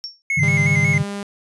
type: tone with exponential decay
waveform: sine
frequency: 5480 Hz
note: F8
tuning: 34 cents flat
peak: -23 dBFS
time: 0.04-0.22 s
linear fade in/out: 0 ms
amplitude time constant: 37 ms
type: tone with vibrato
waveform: triangle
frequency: 2129 Hz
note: C7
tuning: 30 cents sharp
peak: -16 dBFS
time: 0.3-0.98 s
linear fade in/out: 2 ms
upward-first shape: square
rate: 5.5 Hz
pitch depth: 45 cents each way
type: chord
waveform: sine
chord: Ab suspended fourth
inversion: none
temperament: equal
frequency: 103.83 / 138.59 / 155.56 Hz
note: Ab2 / Db3 / Eb3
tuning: 0 / 0 / 0 cents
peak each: -24 / -20 / -19 dBFS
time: 0.37-1.03 s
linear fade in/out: 10 ms
type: tone with pitch glide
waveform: sawtooth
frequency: 200 to 201.4 Hz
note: G3 to G3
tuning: +35 to +47 cents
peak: -22 dBFS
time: 0.43-1.23 s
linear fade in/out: 2 ms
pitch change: +12 cents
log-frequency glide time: 0.6-0.68 s
effects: resampled to 24000 Hz